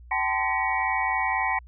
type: tone cluster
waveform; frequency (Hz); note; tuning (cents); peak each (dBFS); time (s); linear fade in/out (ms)
sine; 771 / 875 / 1026 / 1916 / 2249; G5 / A5 / C6 / A#6 / C#7; -29 / -10 / -34 / +47 / +24; -29; 0.11-1.59; 5
effects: added 60 Hz sine -44 dBFS peak until 1.67 s